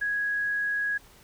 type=tone; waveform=sine; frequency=1661.2 Hz; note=G#6; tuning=in tune; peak=-25 dBFS; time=0.01-0.98 s; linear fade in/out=10 ms; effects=pink hiss -55 dBFS RMS until 1.23 s